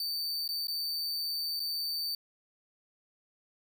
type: tone with dropouts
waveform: 45% pulse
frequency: 4578 Hz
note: D8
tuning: 45 cents flat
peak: -31 dBFS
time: 0-2.15 s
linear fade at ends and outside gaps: 2 ms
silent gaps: 0.478-0.489 / 0.671-0.682 / 1.596-1.601 s
effects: none